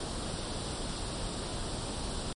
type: noise with comb filter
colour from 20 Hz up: pink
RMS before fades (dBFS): -36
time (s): 0-2.33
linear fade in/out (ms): 5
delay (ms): 0.23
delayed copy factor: +0.6
effects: MP3 48 kbps